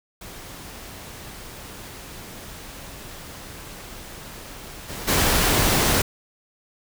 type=noise with level steps; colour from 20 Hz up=pink; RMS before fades=-39 / -33 / -19 dBFS; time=0.21-6.02 s; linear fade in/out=5 ms; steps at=4.88 / 5.07 s; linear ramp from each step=20 ms; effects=none